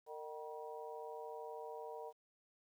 harmonic tone with a mistuned harmonic, 153 Hz, D#3, 29 cents flat, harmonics 3 / 4 / 5 / 6, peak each -48 / -52 / -52 / -52 dBFS, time 0.06-2.13 s, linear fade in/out 50 ms, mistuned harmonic 6, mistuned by +79 cents, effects 12-bit

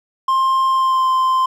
triangle tone with pitch glide, 1057 to 1041.2 Hz, C6 to C6, +17 to -9 cents, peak -11 dBFS, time 0.28-1.46 s, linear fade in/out 5 ms, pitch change -26 cents, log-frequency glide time 0.68-1.1 s, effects none

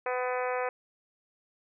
harmonic tone, 251.1 Hz, B3, 29 cents sharp, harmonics 2 / 3 / 4 / 5 / 6 / 7 / 8 / 9 / 10, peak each -31 / -35 / -37 / -39 / -41 / -42 / -43 / -44 / -45 dBFS, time 0.06-0.69 s, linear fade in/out 2 ms, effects none

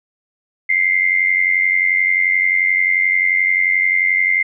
sine tone with amplitude modulation, 2093 Hz, C7, in tune, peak -9 dBFS, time 0.69-4.43 s, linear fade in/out 10 ms, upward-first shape sine, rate 91.4 Hz, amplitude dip 75%, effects none

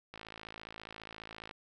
click train, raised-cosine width 0.3 ms, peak -29 dBFS, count 76, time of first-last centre 0.14-1.511 s, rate 54.7 Hz, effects none

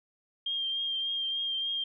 sine tone with vibrato, 3200 Hz, G7, 35 cents sharp, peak -29 dBFS, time 0.46-1.84 s, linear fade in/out 5 ms, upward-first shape triangle, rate 3.4 Hz, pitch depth 27 cents each way, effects none

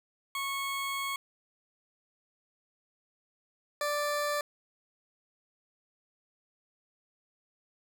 20% pulse tone pair in turn, 1100 / 587.1 Hz, C#6 / D5, -14 / -1 cents, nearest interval major seventh, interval 1087 cents, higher first, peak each -27 / -24 dBFS, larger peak second, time 0.35-1.16 / 3.81-4.41 s, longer first, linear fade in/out 2 ms, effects none

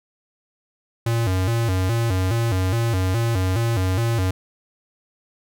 square tone with vibrato, 103.83 Hz, G#2, in tune, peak -19 dBFS, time 1.06-4.31 s, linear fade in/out 5 ms, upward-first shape square, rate 2.4 Hz, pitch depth 190 cents each way, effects none

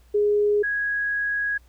sine tone pair in turn, 414.5 / 1658 Hz, G#4 / G#6, -3 / -3 cents, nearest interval 2 octaves, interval 2400 cents, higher second, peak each -17 / -22 dBFS, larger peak first, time 0.14-0.63 / 0.63-1.58 s, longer second, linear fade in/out 10 ms, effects added 60 Hz sine -51 dBFS peak until 1.68 s + pink hiss -62 dBFS RMS until 1.68 s

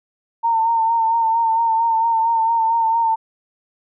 sine tone with vibrato, 910 Hz, A#5, 42 cents flat, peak -14 dBFS, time 0.43-3.16 s, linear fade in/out 20 ms, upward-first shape sine, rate 4.4 Hz, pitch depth 35 cents each way, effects none

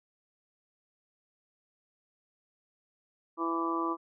harmonic tone, 166.3 Hz, E3, 16 cents sharp, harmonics 2 / 3 / 4 / 5 / 6 / 7, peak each -32 / -43 / -43 / -44 / -35 / -33 dBFS, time 3.37-3.97 s, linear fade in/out 50 ms, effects none

